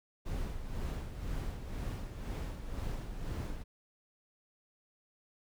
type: noise with tremolo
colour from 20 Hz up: brown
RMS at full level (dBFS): -36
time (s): 0.25-3.64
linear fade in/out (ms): 20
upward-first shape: sine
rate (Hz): 2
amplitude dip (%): 55
effects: none